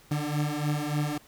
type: beating tone pair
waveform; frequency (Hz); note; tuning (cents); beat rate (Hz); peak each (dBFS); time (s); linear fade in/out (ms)
30% pulse; 146.83 / 150.23; D3 / D3; 0 / +40; 3.4; -27; 0.11-1.18; 5
effects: pink hiss -56 dBFS RMS until 1.27 s